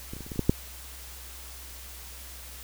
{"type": "clicks", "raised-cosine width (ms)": 3, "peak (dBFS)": [-24, -29, -27, -30, -23, -27, -12, -6], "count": 8, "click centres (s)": [0.135, 0.166, 0.207, 0.265, 0.318, 0.359, 0.393, 0.495], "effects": ["added 63 Hz sine -45 dBFS peak until 2.63 s", "white hiss -45 dBFS RMS until 2.63 s"]}